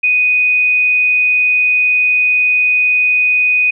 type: tone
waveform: sine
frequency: 2489 Hz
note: D#7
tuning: in tune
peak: -9 dBFS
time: 0.03-3.71 s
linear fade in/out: 10 ms
effects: none